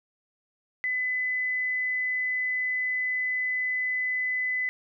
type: tone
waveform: sine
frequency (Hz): 2009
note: B6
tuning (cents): +29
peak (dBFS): -25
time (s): 0.84-4.69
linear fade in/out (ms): 0
effects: none